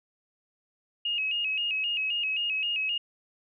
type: tone with vibrato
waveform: sine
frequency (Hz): 2700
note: E7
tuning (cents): +41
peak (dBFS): -26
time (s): 1.05-2.98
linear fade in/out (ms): 5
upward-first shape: square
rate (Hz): 3.8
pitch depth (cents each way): 92
effects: none